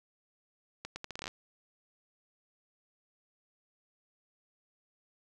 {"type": "accelerating click train", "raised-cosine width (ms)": 0.2, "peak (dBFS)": -22, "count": 11, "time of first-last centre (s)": [0.85, 1.279], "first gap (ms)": 110, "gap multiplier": 0.76, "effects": ["10-bit"]}